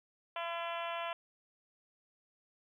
harmonic tone, 338.3 Hz, E4, 45 cents sharp, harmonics 2 / 3 / 4 / 5 / 6 / 7 / 8 / 9 / 10, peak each -40 / -41 / -45 / -49 / -51 / -48 / -48 / -49 / -53 dBFS, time 0.36-1.13 s, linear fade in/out 2 ms, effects 12-bit

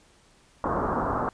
white low-pass noise, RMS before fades -27 dBFS, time 0.64-1.29 s, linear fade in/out 0 ms, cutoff 1300 Hz, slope 48 dB/octave, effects pink hiss -59 dBFS RMS until 1.33 s + resampled to 22050 Hz

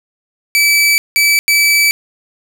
sawtooth tone bursts at uneven times, 2305 Hz, D7, 33 cents flat, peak -5 dBFS, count 3, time 0.55-0.98 / 1.16-1.39 / 1.48-1.91 s, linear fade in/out 0 ms, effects 7-bit

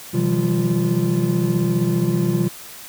triangle tone cluster, 127.3 / 160.6 / 175.9 / 194.8 / 346.7 Hz, C3 / E3 / F3 / G3 / F4, -47 / -45 / +13 / -11 / -13 cents, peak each -21 dBFS, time 0.13-2.49 s, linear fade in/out 20 ms, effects white hiss -38 dBFS RMS until 2.88 s

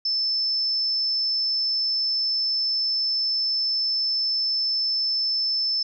sine tone, 5274 Hz, E8, in tune, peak -21 dBFS, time 0.05-5.83 s, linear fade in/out 5 ms, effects none

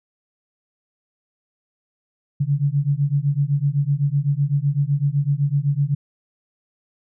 sine beating tone pair, 138.59 / 146.49 Hz, C#3 / D3, 0 / -4 cents, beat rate 7.9 Hz, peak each -20 dBFS, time 2.4-5.95 s, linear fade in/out 10 ms, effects none

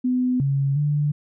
sine tone with pitch steps, 251.6 / 138.3 / 147.2 Hz, B3 / C#3 / D3, +32 / -4 / +4 cents, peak -18 dBFS, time 0.04-1.12 s, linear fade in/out 10 ms, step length 360 ms, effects none

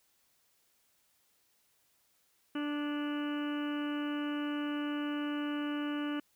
harmonic tone with a mistuned harmonic, 293.7 Hz, D4, in tune, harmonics 1 / 2 / 3 / 4 / 5 / 6 / 7 / 8 / 9 / 10, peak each -33 / -46 / -50 / -46 / -46 / -51 / -57 / -55 / -54 / -48 dBFS, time 2.55-6.2 s, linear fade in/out 5 ms, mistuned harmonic 6, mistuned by -27 cents, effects white hiss -72 dBFS RMS until 6.35 s

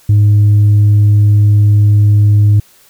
sine tone with tanh clipping, 103.83 Hz, G#2, in tune, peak -5 dBFS, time 0.09-2.6 s, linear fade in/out 5 ms, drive 1 dB, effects white hiss -46 dBFS RMS until 2.89 s

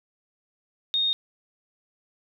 sine tone, 3700 Hz, A#7, 14 cents flat, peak -21 dBFS, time 0.94-1.13 s, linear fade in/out 0 ms, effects none

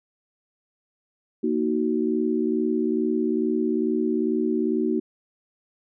sine chord, D# minor, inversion second, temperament just, 233.3 / 311.1 / 373.4 Hz, A#3 / D#4 / F#4, +2 / 0 / +16 cents, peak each -25 dBFS, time 1.43-5 s, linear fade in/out 10 ms, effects none

